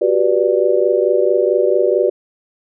sine chord, G major seventh, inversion third, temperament just, 367.5 / 392 / 490 / 588 Hz, F#4 / G4 / B4 / D5, -12 / 0 / -14 / +2 cents, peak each -17 dBFS, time 0.01-2.1 s, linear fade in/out 10 ms, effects none

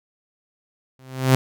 sawtooth tone with exponential growth, 130.6 Hz, C3, 3 cents flat, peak -6 dBFS, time 0.99-1.35 s, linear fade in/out 0 ms, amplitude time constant 78 ms, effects none

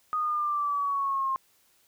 sine exponential sweep, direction down, 1243 to 1061 Hz, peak -25 dBFS, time 0.13-1.36 s, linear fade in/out 0 ms, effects white hiss -65 dBFS RMS until 1.87 s

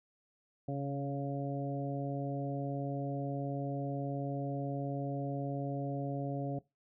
harmonic tone with a mistuned harmonic, 140 Hz, C#3, 18 cents sharp, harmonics 1 / 2 / 3 / 4 / 5, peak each -36 / -39 / -45 / -42 / -44 dBFS, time 0.68-6.59 s, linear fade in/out 5 ms, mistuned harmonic 1, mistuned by -18 cents, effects noise-tail reverb RT60 0.2 s tail -19 dB re dry

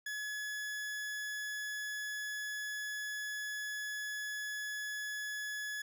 40% pulse tone, 1700 Hz, G#6, 40 cents sharp, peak -37 dBFS, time 0.06-5.82 s, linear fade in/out 5 ms, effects none

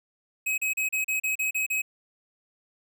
square tone bursts, 2546 Hz, D#7, 39 cents sharp, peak -25 dBFS, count 9, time 0.46-1.82 s, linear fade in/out 10 ms, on 120 ms, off 35 ms, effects none

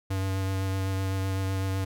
square tone with vibrato, 95.8 Hz, G2, 39 cents flat, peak -27 dBFS, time 0.1-1.85 s, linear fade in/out 10 ms, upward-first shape sine, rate 7.9 Hz, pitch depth 14 cents each way, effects none

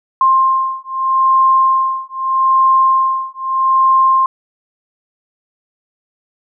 sine beating tone pair, 1056 / 1056.8 Hz, C6 / C6, +16 / +17 cents, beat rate 0.8 Hz, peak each -13 dBFS, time 0.21-4.26 s, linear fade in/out 2 ms, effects none

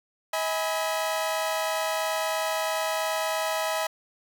sawtooth tone cluster, 639 / 829 / 990 Hz, D#5 / G#5 / B5, +46 / -3 / +4 cents, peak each -24 / -28 / -29 dBFS, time 0.33-3.87 s, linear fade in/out 5 ms, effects none

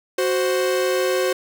45% pulse tone pair together, 370.7 / 523.3 Hz, F#4 / C5, +3 / 0 cents, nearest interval tritone, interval 597 cents, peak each -21 dBFS, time 0.18-1.33 s, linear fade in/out 5 ms, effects none

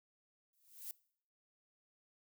violet noise with exponential growth, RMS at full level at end -42 dBFS, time 0.53-0.91 s, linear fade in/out 2 ms, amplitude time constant 81 ms, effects noise-tail reverb RT60 0.6 s tail -22 dB re dry

